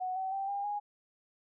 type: tone with pitch steps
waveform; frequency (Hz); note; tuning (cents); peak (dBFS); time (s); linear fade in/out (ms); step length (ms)
sine; 740 / 760.4 / 781.3 / 802.8 / 824.9; F#5 / F#5 / G5 / G5 / G#5; 0 / +47 / -6 / +41 / -12; -32; 0-0.8; 20; 160
effects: none